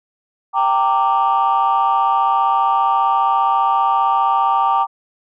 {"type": "chord", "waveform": "sine", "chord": "G minor", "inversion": "none", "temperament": "equal with one note detuned", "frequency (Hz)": [784, 919, 1174.7], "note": ["G5", "Bb5", "D6"], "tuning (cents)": [0, -25, 0], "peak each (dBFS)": -16, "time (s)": [0.53, 4.87], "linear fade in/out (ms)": 50, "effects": ["tanh soft clip ceiling -7 dBFS"]}